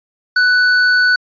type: tone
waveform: square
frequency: 1488 Hz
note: F#6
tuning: 9 cents sharp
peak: -10 dBFS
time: 0.36-1.16 s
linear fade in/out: 5 ms
effects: resampled to 11025 Hz